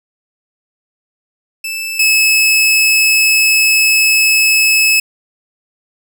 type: tone pair in turn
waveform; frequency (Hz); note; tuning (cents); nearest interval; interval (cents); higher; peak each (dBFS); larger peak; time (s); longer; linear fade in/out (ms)
sawtooth; 2637 / 2592; E7 / E7; 0 / -30; unison; 30; first; -16 / -5; second; 1.64-1.99 / 1.99-5; second; 5
effects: none